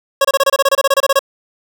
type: tone bursts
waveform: 25% pulse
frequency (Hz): 549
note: C#5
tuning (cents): -17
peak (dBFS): -5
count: 16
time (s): 0.21-1.192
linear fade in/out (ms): 5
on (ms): 37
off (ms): 26
effects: none